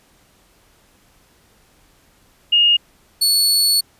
sine / sawtooth tone pair in turn, 2850 / 4415 Hz, F7 / C#8, +34 / -8 cents, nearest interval minor sixth, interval 758 cents, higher second, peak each -10 dBFS, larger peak neither, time 2.52-2.77 / 3.21-3.81 s, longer second, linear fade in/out 10 ms, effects pink hiss -55 dBFS RMS until 3.99 s + resampled to 32000 Hz

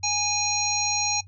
harmonic tone with a mistuned harmonic, 825 Hz, G#5, 12 cents flat, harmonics 1 / 3 / 5 / 7 / 8, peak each -29 / -29 / -29 / -29 / -29 dBFS, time 0.03-1.21 s, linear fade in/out 10 ms, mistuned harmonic 7, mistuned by -41 cents, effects noise-tail reverb RT60 0.1 s tail -18 dB re dry + added 95 Hz sine -44 dBFS peak until 1.27 s

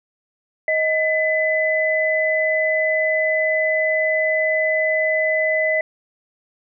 sine tone pair together, 629 / 2007 Hz, D#5 / B6, +19 / +27 cents, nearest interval octave + minor sixth, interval 2008 cents, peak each -19 dBFS, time 0.68-5.81 s, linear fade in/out 2 ms, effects none

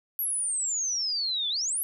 sine exponential two-way sweep, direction down then up, 11850 to 3420 to 11850 Hz, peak -26 dBFS, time 0.19-1.83 s, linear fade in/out 0 ms, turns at 1.49 s, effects none

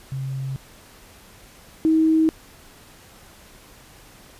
sine tone pair in turn, 133.9 / 318.5 Hz, C3 / D#4, +40 / +41 cents, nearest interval octave + minor third, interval 1501 cents, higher second, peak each -25 / -14 dBFS, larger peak second, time 0.12-0.56 / 1.85-2.29 s, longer neither, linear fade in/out 0 ms, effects pink hiss -48 dBFS RMS until 4.39 s + resampled to 32000 Hz

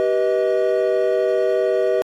triangle tone cluster, 385.6 / 488 / 629 Hz, G4 / B4 / D#5, -28 / -21 / +19 cents, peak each -18 dBFS, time 0-2.02 s, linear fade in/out 0 ms, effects tanh soft clip ceiling -5 dBFS + AAC 48 kbps

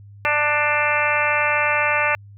harmonic tone with a mistuned harmonic, 296 Hz, D4, 14 cents sharp, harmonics 2 / 3 / 4 / 5 / 6 / 7 / 8 / 9, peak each -25 / -25 / -25 / -25 / -25 / -25 / -25 / -25 dBFS, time 0.25-2.15 s, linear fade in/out 0 ms, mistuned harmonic 7, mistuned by +26 cents, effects added 101 Hz sine -40 dBFS peak until 2.37 s

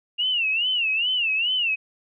sine tone with vibrato, 2788 Hz, F7, 4 cents flat, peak -20 dBFS, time 0.18-1.76 s, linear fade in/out 20 ms, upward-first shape sine, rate 2.4 Hz, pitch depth 160 cents each way, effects none

